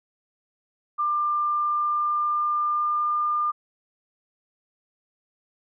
sine tone with pitch glide, 1193 to 1203.4 Hz, D6 to D6, +27 to +42 cents, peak -21 dBFS, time 0.98-3.52 s, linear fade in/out 20 ms, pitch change +15 cents, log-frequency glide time 1.45-3.21 s, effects none

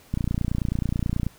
click train, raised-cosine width 5 ms, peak -12 dBFS, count 34, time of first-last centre 0.14-1.266 s, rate 29.3 Hz, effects pink hiss -53 dBFS RMS until 1.38 s

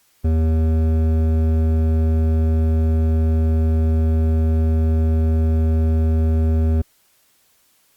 sine tone with hard clipping, 79.8 Hz, D#2, 44 cents sharp, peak -16 dBFS, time 0.24-6.82 s, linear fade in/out 10 ms, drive 12 dB, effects white hiss -59 dBFS RMS until 7.96 s + Opus 48 kbps

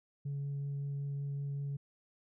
sine tone with vibrato, 140.9 Hz, C#3, 29 cents sharp, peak -33 dBFS, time 0.25-1.77 s, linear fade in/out 10 ms, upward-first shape triangle, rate 5.3 Hz, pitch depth 8 cents each way, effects tanh soft clip ceiling -33 dBFS

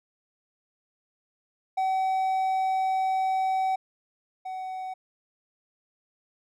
triangle tone pair in turn, 760 / 750.8 Hz, F#5 / F#5, +46 / +25 cents, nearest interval unison, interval 21 cents, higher first, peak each -21 / -30 dBFS, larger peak first, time 1.77-3.76 / 4.45-4.94 s, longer first, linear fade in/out 10 ms, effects none

